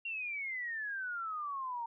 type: exponential sweep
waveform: sine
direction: down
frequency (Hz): 2772 to 915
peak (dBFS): -36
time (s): 0.05-1.86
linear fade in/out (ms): 5
effects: none